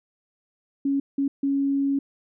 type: tone bursts at uneven times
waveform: sine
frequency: 277.2 Hz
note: C#4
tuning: in tune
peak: -20 dBFS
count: 3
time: 0.85-1 / 1.18-1.28 / 1.43-1.99 s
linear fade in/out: 5 ms
effects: none